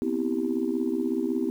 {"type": "chord", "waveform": "sine", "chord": "C major seventh", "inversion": "third", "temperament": "just", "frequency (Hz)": [245.3, 261.6, 327, 392.4], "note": ["B3", "C4", "E4", "G4"], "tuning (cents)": [-12, 0, -14, 2], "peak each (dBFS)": [-30, -29, -28, -30], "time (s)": [0.02, 1.5], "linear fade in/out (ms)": 0, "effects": ["tanh soft clip ceiling -15 dBFS", "9-bit"]}